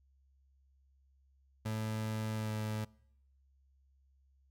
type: tone with pitch glide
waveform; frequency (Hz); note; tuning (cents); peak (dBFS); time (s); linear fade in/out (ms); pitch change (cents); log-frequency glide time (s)
30% pulse; 109.3 to 107.98; A2 to A2; -11 to -32; -32; 1.65-2.85; 10; -21; 2.36-2.52
effects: noise-tail reverb RT60 0.8 s tail -25 dB re dry + added 67 Hz sine -66 dBFS peak until 4.5 s